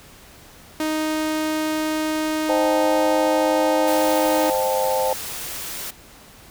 sawtooth tone, 311.1 Hz, D#4, in tune, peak -17 dBFS, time 0.8-4.5 s, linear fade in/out 2 ms
sine chord, A half-diminished seventh, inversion first, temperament equal, 523.3 / 622.3 / 784 / 880 Hz, C5 / Eb5 / G5 / A5, 0 / 0 / 0 / 0 cents, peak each -21 / -27 / -27 / -24 dBFS, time 2.49-5.13 s, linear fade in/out 2 ms
white noise, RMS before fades -31 dBFS, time 3.87-5.91 s, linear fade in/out 10 ms
effects pink hiss -46 dBFS RMS until 6.5 s

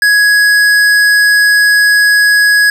sine tone with hard clipping, 1669 Hz, G#6, 8 cents sharp, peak -7 dBFS, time 0.02-2.7 s, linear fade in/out 2 ms, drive 13 dB, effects none

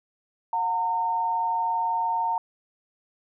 sine tone pair together, 724.6 / 913 Hz, F#5 / A#5, -36 / -36 cents, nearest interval major third, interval 400 cents, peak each -31 / -23 dBFS, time 0.53-2.38 s, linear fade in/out 2 ms, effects none

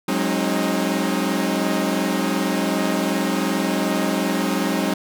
sawtooth chord, Ab dominant seventh, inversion third, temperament equal with one note detuned, 185 / 207.7 / 268.2 / 311.1 Hz, Gb3 / Ab3 / C4 / Eb4, 0 / 0 / +43 / 0 cents, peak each -21 dBFS, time 0.08-4.94 s, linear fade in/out 5 ms, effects none

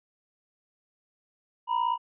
triangle ring-modulated tone, 965 Hz, B5, 40 cents flat, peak -19 dBFS, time 1.67-1.98 s, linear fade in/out 50 ms, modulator 29 Hz, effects resampled to 8000 Hz

